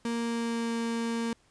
35% pulse tone with pitch glide, 233.1 to 231 Hz, A#3 to A#3, 0 to -16 cents, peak -27 dBFS, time 0.05-1.33 s, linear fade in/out 2 ms, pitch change -16 cents, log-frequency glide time 0.21-0.75 s, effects pink hiss -65 dBFS RMS until 1.5 s + resampled to 22050 Hz

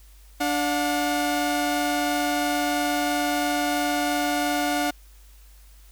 sawtooth tone pair together, 292.8 / 720.5 Hz, D4 / F#5, -5 / -46 cents, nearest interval octave + major third, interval 1559 cents, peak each -21 dBFS, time 0.4-4.91 s, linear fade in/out 10 ms, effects added 50 Hz sine -47 dBFS peak until 5.91 s + white hiss -57 dBFS RMS until 5.91 s

